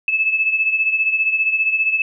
sine beating tone pair, 2607 / 2622 Hz, E7 / E7, -20 / -10 cents, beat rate 15 Hz, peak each -16 / -22 dBFS, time 0.08-2.02 s, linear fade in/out 2 ms, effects none

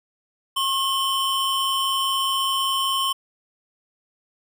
square tone pair together, 1079 / 3048 Hz, C#6 / G7, -47 / -49 cents, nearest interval octave + tritone, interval 1798 cents, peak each -24 dBFS, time 0.56-3.13 s, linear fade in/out 10 ms, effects none

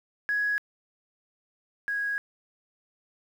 sine tone pair in turn, 1670 / 1651.8 Hz, G#6 / G#6, +9 / -10 cents, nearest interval unison, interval 19 cents, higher first, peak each -23 / -26 dBFS, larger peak first, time 0.29-0.58 / 1.88-2.18 s, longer second, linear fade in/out 0 ms, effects tanh soft clip ceiling -19 dBFS + 9-bit

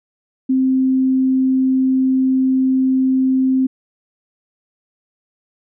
sine tone, 261.6 Hz, C4, in tune, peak -12 dBFS, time 0.49-3.67 s, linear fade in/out 10 ms, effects none

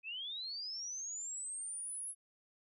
sine linear sweep, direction up, 2489 to 10850 Hz, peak -40 dBFS, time 0.03-2.15 s, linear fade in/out 50 ms, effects none

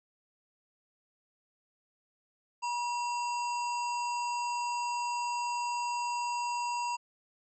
harmonic tone with a mistuned harmonic, 963 Hz, B5, 44 cents flat, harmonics 1 / 3 / 5 / 7 / 8, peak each -31 / -41 / -45 / -48 / -49 dBFS, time 2.62-6.97 s, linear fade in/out 20 ms, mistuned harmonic 3, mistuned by -100 cents, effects none

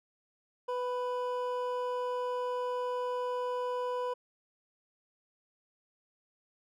triangle tone pair together, 497 / 991.1 Hz, B4 / B5, +11 / +6 cents, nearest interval octave, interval 1195 cents, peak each -31 / -34 dBFS, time 0.68-4.14 s, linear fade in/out 10 ms, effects none

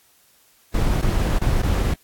brown noise with dropouts, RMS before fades -19 dBFS, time 0.74-1.94 s, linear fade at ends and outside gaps 5 ms, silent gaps 1.016-1.024 / 1.388-1.414 / 1.62-1.63 s, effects white hiss -57 dBFS RMS until 2.03 s + AAC 64 kbps

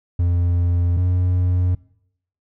triangle tone pair in turn, 87.31 / 90.18 Hz, F2 / F#2, 0 / -44 cents, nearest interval minor second, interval 56 cents, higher second, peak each -13 dBFS, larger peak neither, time 0.19-0.97 / 0.97-1.75 s, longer neither, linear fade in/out 5 ms, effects noise-tail reverb RT60 0.7 s tail -21 dB re dry

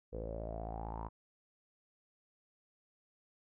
sawtooth tone with low-pass filter sweep, 55.5 Hz, A1, 16 cents sharp, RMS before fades -42 dBFS, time 0.12-1.09 s, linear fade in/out 20 ms, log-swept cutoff 480 to 990 Hz, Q 8.3, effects none

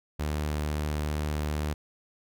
sawtooth tone, 75.2 Hz, D2, 42 cents sharp, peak -24 dBFS, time 0.19-1.74 s, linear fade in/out 10 ms, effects none

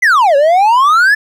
triangle exponential two-way sweep, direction down then up, 2093 to 544 to 1763 Hz, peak -4 dBFS, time 0.02-1.15 s, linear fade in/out 10 ms, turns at 0.36 s, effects none

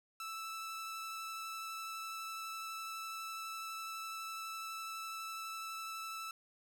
sawtooth tone with vibrato, 1318.5 Hz, E6, in tune, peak -38 dBFS, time 0.2-6.31 s, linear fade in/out 2 ms, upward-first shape sine, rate 12 Hz, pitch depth 8 cents each way, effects none

